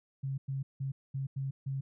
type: tone bursts at uneven times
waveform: sine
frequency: 135.6 Hz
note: C#3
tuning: 38 cents flat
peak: -32 dBFS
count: 6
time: 0.23-0.38 / 0.48-0.63 / 0.8-0.92 / 1.14-1.27 / 1.36-1.51 / 1.66-1.81 s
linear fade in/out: 10 ms
effects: none